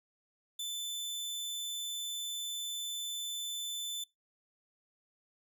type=tone; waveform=sawtooth; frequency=3520 Hz; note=A7; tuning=in tune; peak=-33 dBFS; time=0.59-4.04 s; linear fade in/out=5 ms; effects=noise-tail reverb RT60 0.2 s tail -23 dB re dry